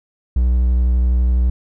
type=tone with vibrato; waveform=triangle; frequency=61.5 Hz; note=B1; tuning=7 cents flat; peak=-10 dBFS; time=0.36-1.5 s; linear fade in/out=5 ms; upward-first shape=triangle; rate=12 Hz; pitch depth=28 cents each way; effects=none